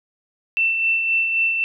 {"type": "tone with tremolo", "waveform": "sine", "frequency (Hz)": 2679, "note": "E7", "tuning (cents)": 27, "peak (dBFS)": -15, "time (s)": [0.57, 1.64], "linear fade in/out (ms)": 0, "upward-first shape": "sine", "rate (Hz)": 3.8, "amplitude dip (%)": 40, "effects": []}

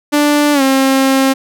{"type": "tone with pitch glide", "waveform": "sawtooth", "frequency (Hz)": [293.7, 267.8], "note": ["D4", "C4"], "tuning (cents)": [0, 40], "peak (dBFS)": -5, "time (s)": [0.12, 1.34], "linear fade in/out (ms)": 20, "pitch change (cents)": -160, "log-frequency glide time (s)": [0.53, 0.62], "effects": []}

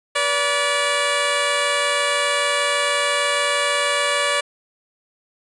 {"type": "tone pair together", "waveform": "10% pulse", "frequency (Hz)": [484.4, 576], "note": ["B4", "D5"], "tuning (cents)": [-34, -34], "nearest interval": "minor third", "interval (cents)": 300, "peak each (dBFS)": [-18, -10], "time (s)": [0.15, 4.41], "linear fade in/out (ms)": 10, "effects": ["resampled to 24000 Hz"]}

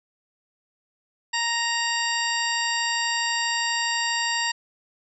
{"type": "harmonic tone", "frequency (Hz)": 932.3, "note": "A#5", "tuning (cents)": 0, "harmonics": [1, 2, 3, 4, 5, 6, 8], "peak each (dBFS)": [-29, -27, -30, -35, -30, -37, -32], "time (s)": [1.33, 4.52], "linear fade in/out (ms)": 10, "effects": []}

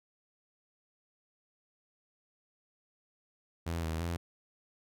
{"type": "tone with pitch steps", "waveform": "sawtooth", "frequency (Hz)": [83.8, 80.4, 85.1], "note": ["E2", "E2", "F2"], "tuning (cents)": [29, -43, -44], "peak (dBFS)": -29, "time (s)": [3.66, 4.17], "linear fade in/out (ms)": 10, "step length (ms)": 170, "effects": []}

